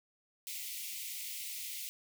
white high-pass noise, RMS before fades -42 dBFS, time 0.47-1.89 s, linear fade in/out 0 ms, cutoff 2000 Hz, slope 96 dB/octave, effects none

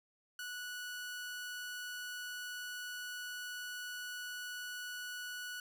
sawtooth tone, 1473 Hz, F#6, 8 cents flat, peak -38 dBFS, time 0.39-5.6 s, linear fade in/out 2 ms, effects none

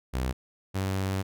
sawtooth tone pair in turn, 64 / 95.89 Hz, C2 / G2, -38 / -38 cents, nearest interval perfect fifth, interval 700 cents, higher second, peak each -23 dBFS, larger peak neither, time 0.13-0.33 / 0.74-1.23 s, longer second, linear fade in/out 20 ms, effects none

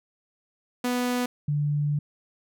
sawtooth / sine tone pair in turn, 246.9 / 146.81 Hz, B3 / D3, 0 / 0 cents, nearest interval major sixth, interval 900 cents, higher first, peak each -20 / -22 dBFS, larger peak first, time 0.84-1.26 / 1.48-1.99 s, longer second, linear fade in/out 5 ms, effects none

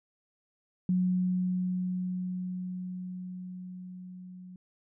sine tone with level ramp, 182.5 Hz, F#3, 24 cents flat, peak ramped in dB -23 to -44 dBFS, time 0.89-4.56 s, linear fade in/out 2 ms, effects none

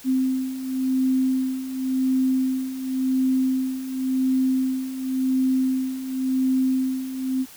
sine beating tone pair, 260 / 260.92 Hz, C4 / C4, -11 / -5 cents, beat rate 0.92 Hz, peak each -26 / -21 dBFS, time 0.04-7.46 s, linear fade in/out 50 ms, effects white hiss -45 dBFS RMS until 7.56 s

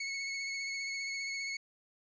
sawtooth tone with vibrato, 2200 Hz, C#7, 14 cents flat, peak -32 dBFS, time 0-1.57 s, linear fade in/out 5 ms, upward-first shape triangle, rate 15 Hz, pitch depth 23 cents each way, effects resampled to 16000 Hz

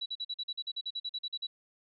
sine tone bursts, 3922 Hz, B7, 13 cents flat, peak -33 dBFS, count 16, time 0.01-1.47 s, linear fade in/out 10 ms, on 50 ms, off 44 ms, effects none

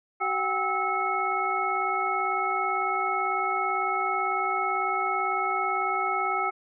sine tone cluster, 379.3 / 737 / 795 / 1302 / 2186 Hz, F#4 / F#5 / G5 / E6 / C#7, +43 / -7 / +24 / -22 / -25 cents, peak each -34 / -34 / -30 / -27 / -32 dBFS, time 0.2-6.51 s, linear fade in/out 20 ms, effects none

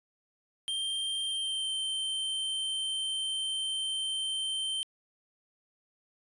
square tone with pitch glide, 3168 to 3115 Hz, G7 to G7, +18 to -12 cents, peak -31 dBFS, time 0.68-4.83 s, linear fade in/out 0 ms, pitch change -30 cents, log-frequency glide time 1.23-1.72 s, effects resampled to 24000 Hz

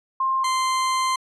sine / 40% pulse tone pair in turn, 1058 / 1042.2 Hz, C6 / C6, +19 / -7 cents, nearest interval unison, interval 26 cents, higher first, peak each -19 dBFS, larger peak neither, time 0.2-0.44 / 0.44-1.16 s, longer second, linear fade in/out 5 ms, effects resampled to 24000 Hz

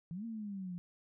sine exponential two-way sweep, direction up then down, 159.5 to 233.1 to 172.7 Hz, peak -39 dBFS, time 0.11-0.78 s, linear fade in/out 0 ms, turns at 0.25 s, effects none

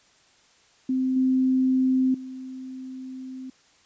sine tone with level steps, 259.6 Hz, C4, 13 cents flat, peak -21 / -18 / -34 dBFS, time 0.89-3.5 s, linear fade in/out 5 ms, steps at 1.16 / 2.14 s, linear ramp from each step 5 ms, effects white hiss -59 dBFS RMS until 3.85 s + resampled to 16000 Hz

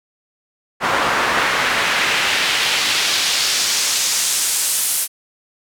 pink noise with band-pass filter sweep, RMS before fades -18 dBFS, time 0.8-5.08 s, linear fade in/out 50 ms, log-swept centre 1100 to 11000 Hz, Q 1.1, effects none

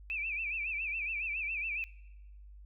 sine tone with vibrato, 2489 Hz, D#7, in tune, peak -33 dBFS, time 0.1-1.84 s, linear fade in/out 0 ms, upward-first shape sine, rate 7.2 Hz, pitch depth 140 cents each way, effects noise-tail reverb RT60 1.0 s tail -22 dB re dry + added 50 Hz sine -49 dBFS peak until 2.65 s

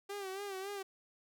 sawtooth tone with vibrato, 392 Hz, G4, in tune, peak -36 dBFS, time 0.09-0.83 s, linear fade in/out 10 ms, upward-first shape sine, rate 3.6 Hz, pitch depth 72 cents each way, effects none

